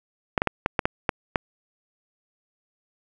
clicks, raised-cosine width 0.5 ms, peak -5 dBFS, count 8, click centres 0.378 / 0.419 / 0.473 / 0.661 / 0.792 / 0.855 / 1.092 / 1.358 s, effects none

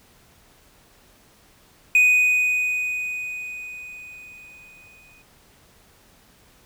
triangle tone with exponential decay, 2489 Hz, D#7, in tune, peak -10 dBFS, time 1.95-5.22 s, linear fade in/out 2 ms, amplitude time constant 710 ms, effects pink hiss -55 dBFS RMS until 6.65 s

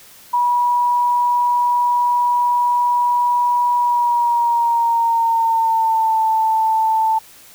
sine tone with pitch glide, 970 to 884.4 Hz, B5 to A5, -31 to +9 cents, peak -13 dBFS, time 0.33-7.19 s, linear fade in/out 10 ms, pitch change -160 cents, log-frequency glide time 3.76-6.22 s, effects white hiss -44 dBFS RMS until 7.54 s

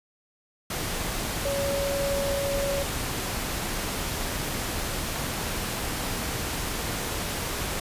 sine tone in noise, 559 Hz, C#5, 14 cents sharp, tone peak -26 dBFS, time 1.45-2.83 s, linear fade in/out 5 ms, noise pink, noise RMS -30 dBFS, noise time 0.7-7.8 s, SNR +1 dB, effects resampled to 32000 Hz

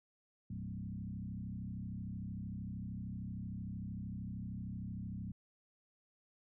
sine tone with frequency modulation, 149 Hz, D3, 25 cents sharp, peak -40 dBFS, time 0.5-5.32 s, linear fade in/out 5 ms, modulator 33.1 Hz, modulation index 2.3, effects none

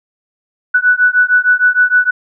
sine beating tone pair, 1480 / 1486.5 Hz, F#6 / F#6, 0 / +8 cents, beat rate 6.5 Hz, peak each -11 dBFS, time 0.74-2.11 s, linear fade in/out 10 ms, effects none

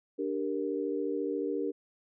sine chord, G minor, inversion second, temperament equal, 293.7 / 392 / 466.2 Hz, D4 / G4 / Bb4, 0 / 0 / 0 cents, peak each -34 dBFS, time 0.18-1.72 s, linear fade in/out 20 ms, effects none

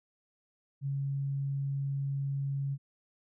sine tone, 138.59 Hz, C#3, in tune, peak -30 dBFS, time 0.81-2.78 s, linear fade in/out 50 ms, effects none

